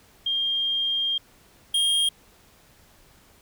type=tone pair in turn; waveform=sine / square; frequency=3209 / 3229 Hz; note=G7 / G#7; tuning=+40 / -49 cents; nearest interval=unison; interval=11 cents; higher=second; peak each=-22 / -20 dBFS; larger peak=second; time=0.26-1.18 / 1.74-2.09 s; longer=first; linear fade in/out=5 ms; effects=pink hiss -56 dBFS RMS until 3.41 s